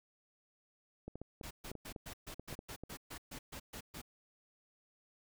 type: clicks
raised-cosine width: 2 ms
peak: -31 dBFS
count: 11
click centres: 1.08 / 1.156 / 1.216 / 1.412 / 1.715 / 1.753 / 1.962 / 2.396 / 2.527 / 2.591 / 2.836 s
type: noise bursts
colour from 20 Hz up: pink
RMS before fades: -47 dBFS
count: 13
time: 1.43-4.017 s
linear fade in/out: 10 ms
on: 79 ms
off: 130 ms
effects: none